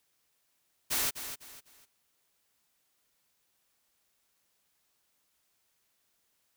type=noise with echo; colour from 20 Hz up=white; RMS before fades=-30 dBFS; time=0.9-1.11 s; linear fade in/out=20 ms; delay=250 ms; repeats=3; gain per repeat=-10 dB; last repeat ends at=1.86 s; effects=white hiss -75 dBFS RMS until 6.56 s